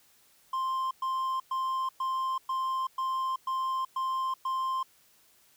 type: tone bursts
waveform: triangle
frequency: 1049 Hz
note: C6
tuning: 4 cents sharp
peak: -26 dBFS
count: 9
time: 0.53-4.83 s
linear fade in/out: 5 ms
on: 380 ms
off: 110 ms
effects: white hiss -63 dBFS RMS until 5.56 s